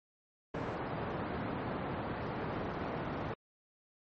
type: band-pass noise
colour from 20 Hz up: pink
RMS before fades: -38 dBFS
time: 0.54-3.34 s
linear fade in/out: 5 ms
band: 110 to 1300 Hz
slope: 12 dB/octave
effects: MP3 32 kbps